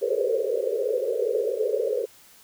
white band-pass noise, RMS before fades -25 dBFS, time 0.01-2.06 s, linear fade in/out 20 ms, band 400 to 540 Hz, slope 96 dB/octave, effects white hiss -53 dBFS RMS until 2.43 s

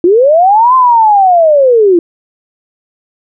sine linear two-way sweep, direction up then down, 329.6 to 1046.5 to 329.6 Hz, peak -3 dBFS, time 0.04-1.99 s, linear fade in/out 2 ms, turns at 0.75 s, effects none

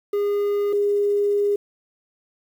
triangle / sine tone pair in turn, 408.2 / 408.2 Hz, G#4 / G#4, -30 / -30 cents, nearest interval unison, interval 0 cents, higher neither, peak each -17 dBFS, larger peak neither, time 0.13-0.73 / 0.73-1.56 s, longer second, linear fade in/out 5 ms, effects 8-bit

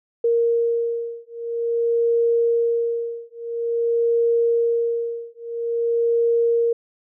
sine beating tone pair, 466.2 / 466.69 Hz, A#4 / A#4, 0 / +2 cents, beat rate 0.49 Hz, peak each -21 dBFS, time 0.24-6.73 s, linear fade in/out 5 ms, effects none

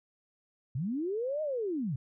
sine linear two-way sweep, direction up then down, 113.4 to 630 to 113.4 Hz, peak -30 dBFS, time 0.75-1.96 s, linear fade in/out 5 ms, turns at 1.42 s, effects none

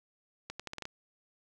accelerating click train, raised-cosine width 0.2 ms, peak -22 dBFS, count 7, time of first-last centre 0.5-0.854 s, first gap 96 ms, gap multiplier 0.8, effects none

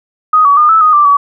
sine tone with pitch steps, 1249 / 1135 / 1216 / 1311 / 1244 / 1177 / 1138 Hz, D#6 / C#6 / D#6 / E6 / D#6 / D6 / C#6, +6 / +41 / -40 / -10 / -1 / +3 / +45 cents, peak -4 dBFS, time 0.33-1.17 s, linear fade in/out 5 ms, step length 120 ms, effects none

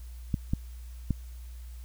clicks, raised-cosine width 5 ms, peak -14 dBFS, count 3, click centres 0.342 / 0.535 / 1.107 s, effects added 60 Hz sine -40 dBFS peak until 1.84 s + white hiss -59 dBFS RMS until 1.84 s

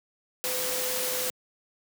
sine tone in noise, 506 Hz, B4, 42 cents sharp, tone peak -34 dBFS, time 0.44-1.3 s, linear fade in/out 0 ms, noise white, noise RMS -30 dBFS, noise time 0.44-1.3 s, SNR -7 dB, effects high-pass 150 Hz 12 dB/octave

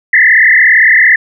sine tone with frequency modulation, 1900 Hz, A#6, 33 cents sharp, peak -3 dBFS, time 0.13-1.16 s, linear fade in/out 5 ms, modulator 37.7 Hz, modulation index 4.4, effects none

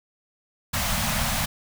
pink band-stop noise, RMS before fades -25 dBFS, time 0.73-1.46 s, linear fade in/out 10 ms, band 240 to 590 Hz, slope 48 dB/octave, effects none

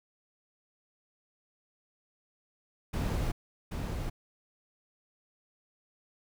brown noise with echo, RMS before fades -31 dBFS, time 2.93-3.32 s, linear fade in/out 10 ms, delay 780 ms, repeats 1, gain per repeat -4 dB, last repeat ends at 4.1 s, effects none

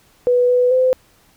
sine tone with pitch steps, 492.3 / 495.5 / 513 Hz, B4 / B4 / C5, -6 / +6 / -34 cents, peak -11 dBFS, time 0.27-0.93 s, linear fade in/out 0 ms, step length 220 ms, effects pink hiss -54 dBFS RMS until 1.36 s

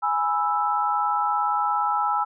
sine chord, E major, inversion first, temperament equal, 830.6 / 987.8 / 1318.5 Hz, G#5 / B5 / E6, 0 / 0 / 0 cents, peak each -24 / -27 / -24 dBFS, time 0.02-2.25 s, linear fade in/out 20 ms, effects none

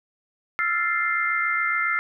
sine chord, F major seventh, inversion third, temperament equal with one note detuned, 1318.5 / 1385.7 / 1760 / 2093 Hz, E6 / F6 / A6 / C7, 0 / -14 / 0 / 0 cents, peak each -29 / -26 / -29 / -24 dBFS, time 0.59-1.99 s, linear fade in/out 0 ms, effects none

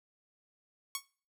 5% pulse tone with exponential decay, 1108.7 Hz, C#6, in tune, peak -19 dBFS, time 0.95-1.05 s, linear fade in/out 1 ms, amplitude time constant 20 ms, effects noise-tail reverb RT60 0.4 s tail -21 dB re dry

